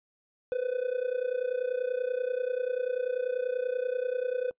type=tone with amplitude modulation; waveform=triangle; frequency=501 Hz; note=B4; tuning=25 cents sharp; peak=-22 dBFS; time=0.52-4.51 s; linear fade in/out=0 ms; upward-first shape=sine; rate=30.3 Hz; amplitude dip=85%; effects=noise-tail reverb RT60 0.1 s tail -24 dB re dry + resampled to 8000 Hz